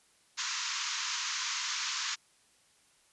white band-pass noise, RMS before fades -35 dBFS, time 0.37-2.16 s, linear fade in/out 20 ms, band 940 to 7000 Hz, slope 96 dB/octave, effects white hiss -66 dBFS RMS until 3.12 s + resampled to 24000 Hz

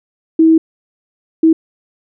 sine tone bursts at uneven times, 322.6 Hz, E4, 37 cents flat, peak -5 dBFS, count 2, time 0.39-0.58 / 1.43-1.53 s, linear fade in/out 5 ms, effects none

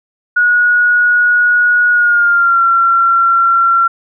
sine tone with pitch glide, 1454 to 1364.5 Hz, F#6 to F6, -31 to -41 cents, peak -7 dBFS, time 0.36-3.88 s, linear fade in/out 10 ms, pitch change -110 cents, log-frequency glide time 1.91-2.63 s, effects none

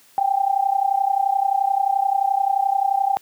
sine tone with amplitude modulation, 787 Hz, G5, 7 cents sharp, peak -13 dBFS, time 0.18-3.17 s, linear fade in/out 0 ms, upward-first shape sine, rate 31.5 Hz, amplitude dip 85%, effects white hiss -53 dBFS RMS until 3.21 s + high-pass 80 Hz 12 dB/octave

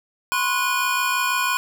square tone cluster, 1013 / 1079 / 1465 / 2458 Hz, B5 / C#6 / F#6 / D#7, +44 / -47 / -18 / -22 cents, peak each -26 dBFS, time 0.32-1.57 s, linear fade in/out 0 ms, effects none

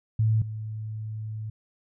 sine tone pair in turn, 110 / 108.74 Hz, A2 / A2, 0 / -20 cents, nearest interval unison, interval 20 cents, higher first, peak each -19 / -31 dBFS, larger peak first, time 0.19-0.42 / 0.42-1.5 s, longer second, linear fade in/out 5 ms, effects none

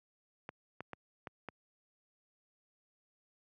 clicks, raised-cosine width 0.5 ms, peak -27 dBFS, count 5, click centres 0.491 / 0.806 / 0.933 / 1.272 / 1.487 s, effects high-pass 100 Hz 12 dB/octave

